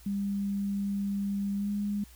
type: tone with pitch glide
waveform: sine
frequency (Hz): 200 to 204.4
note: G3 to G#3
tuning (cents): +35 to -27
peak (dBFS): -28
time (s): 0.06-2.04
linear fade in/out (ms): 5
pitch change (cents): +38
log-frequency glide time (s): 1.56-1.7
effects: added 60 Hz sine -52 dBFS peak until 2.15 s + white hiss -57 dBFS RMS until 2.15 s